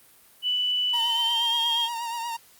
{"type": "tone with pitch glide", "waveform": "sine", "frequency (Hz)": [2976, 3227], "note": ["F#7", "G7"], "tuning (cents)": [9, 50], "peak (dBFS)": -22, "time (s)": [0.42, 1.89], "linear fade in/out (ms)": 50, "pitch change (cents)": 141, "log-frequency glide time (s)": [0.92, 1.57]}
{"type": "tone with vibrato", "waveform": "45% pulse", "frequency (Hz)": 932.3, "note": "A#5", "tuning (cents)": 0, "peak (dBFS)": -29, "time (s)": [0.93, 2.37], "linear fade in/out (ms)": 10, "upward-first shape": "triangle", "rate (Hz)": 8.4, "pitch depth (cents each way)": 50}
{"effects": ["white hiss -55 dBFS RMS until 2.59 s", "Opus 32 kbps"]}